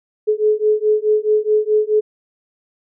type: beating tone pair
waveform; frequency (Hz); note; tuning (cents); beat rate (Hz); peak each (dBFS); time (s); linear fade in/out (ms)
sine; 424.6 / 429.3; G#4 / A4; +38 / -43; 4.7; -16; 0.27-2.01; 20
effects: none